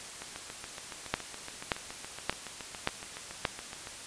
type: two click trains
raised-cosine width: 0.3 ms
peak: -10 / -24 dBFS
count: 5 / 27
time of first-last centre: 1.14-3.452 / 0.22-3.872 s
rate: 1.73 / 7.12 Hz
effects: white hiss -44 dBFS RMS until 4.06 s + resampled to 22050 Hz